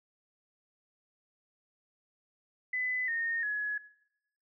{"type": "tone with pitch steps", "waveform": "sine", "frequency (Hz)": [2007, 1840.4, 1687.7], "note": ["B6", "A#6", "G#6"], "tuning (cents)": [27, -23, 27], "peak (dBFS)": -30, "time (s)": [2.73, 3.78], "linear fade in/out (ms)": 5, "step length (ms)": 350, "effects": ["noise-tail reverb RT60 0.8 s tail -19 dB re dry"]}